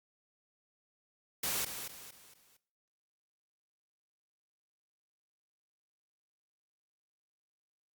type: noise with echo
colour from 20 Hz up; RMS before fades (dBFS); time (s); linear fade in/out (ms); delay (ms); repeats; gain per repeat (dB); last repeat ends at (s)
white; -34; 1.43-1.65; 5; 230; 4; -8; 2.57
effects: noise-tail reverb RT60 0.5 s tail -18 dB re dry + Opus 48 kbps